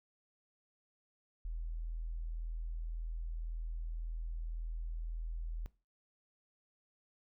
sine tone, 40.93 Hz, E1, 12 cents flat, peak -37 dBFS, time 1.45-5.66 s, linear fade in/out 0 ms, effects noise-tail reverb RT60 0.3 s tail -19 dB re dry

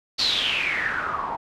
white noise with low-pass filter sweep, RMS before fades -25 dBFS, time 0.18-1.37 s, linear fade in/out 20 ms, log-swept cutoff 4500 to 880 Hz, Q 8.4, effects none

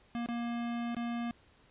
square tone with dropouts, 236.2 Hz, A#3, 23 cents sharp, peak -34 dBFS, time 0.15-1.31 s, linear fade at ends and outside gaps 0 ms, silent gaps 0.261-0.287 / 0.947-0.967 s, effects pink hiss -64 dBFS RMS until 1.7 s + resampled to 8000 Hz

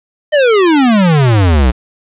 square exponential sweep, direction down, 623 to 58.3 Hz, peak -7 dBFS, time 0.32-1.72 s, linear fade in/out 20 ms, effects resampled to 8000 Hz + 7-bit

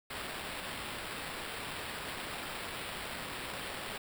violet noise with sample-and-hold, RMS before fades -41 dBFS, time 0.1-3.98 s, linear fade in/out 5 ms, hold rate 6300 Hz, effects none

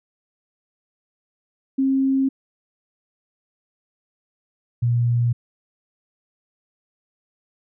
sine tone pair in turn, 268.2 / 119.47 Hz, C4 / A#2, +43 / +43 cents, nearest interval octave + major second, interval 1400 cents, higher first, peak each -16 dBFS, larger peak neither, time 1.78-2.29 / 4.82-5.33 s, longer neither, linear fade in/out 10 ms, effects none

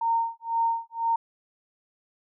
sine tone with tremolo, 919 Hz, A#5, 25 cents flat, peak -20 dBFS, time 0.01-1.16 s, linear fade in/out 5 ms, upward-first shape sine, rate 2 Hz, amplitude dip 100%, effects none

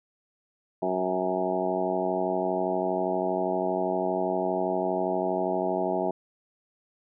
harmonic tone with a mistuned harmonic, 92.5 Hz, F#2, in tune, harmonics 2 / 3 / 4 / 5 / 6 / 7 / 8 / 9 / 10, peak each -35 / -35 / -30 / -36 / -38 / -29 / -36 / -33 / -40 dBFS, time 0.82-6.11 s, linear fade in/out 5 ms, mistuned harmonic 8, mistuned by +30 cents, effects none

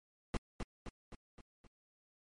brown noise with echo, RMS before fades -34 dBFS, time 0.34-0.37 s, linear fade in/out 0 ms, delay 260 ms, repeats 5, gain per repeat -5 dB, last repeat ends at 1.67 s, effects low-pass 10000 Hz 12 dB/octave + MP3 48 kbps

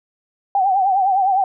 sine tone with vibrato, 771 Hz, G5, 29 cents flat, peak -13 dBFS, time 0.55-1.44 s, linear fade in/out 2 ms, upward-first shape triangle, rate 9.8 Hz, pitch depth 100 cents each way, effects none

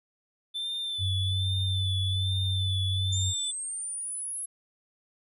triangle tone with vibrato, 3520 Hz, A7, in tune, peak -29 dBFS, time 0.54-3.52 s, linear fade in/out 20 ms, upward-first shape sine, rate 1.2 Hz, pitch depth 45 cents each way
sine tone, 95.1 Hz, F#2, 48 cents sharp, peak -26 dBFS, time 0.98-3.34 s, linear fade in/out 50 ms
sine linear sweep, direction up, 7040 to 10850 Hz, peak -32 dBFS, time 3.12-4.46 s, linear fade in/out 10 ms
effects none

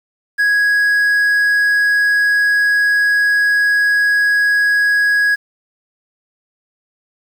triangle tone, 1661.2 Hz, G#6, in tune, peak -9 dBFS, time 0.38-5.36 s, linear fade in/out 20 ms, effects 7-bit

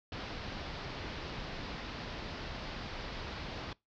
pink low-pass noise, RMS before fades -42 dBFS, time 0.12-3.73 s, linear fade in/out 2 ms, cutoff 5100 Hz, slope 48 dB/octave, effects noise-tail reverb RT60 0.2 s tail -23 dB re dry

